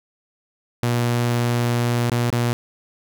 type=tone with dropouts; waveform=sawtooth; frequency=119.8 Hz; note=A#2; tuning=48 cents sharp; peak=-14 dBFS; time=0.83-2.53 s; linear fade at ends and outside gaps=0 ms; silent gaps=2.099-2.118 / 2.302-2.327 s; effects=none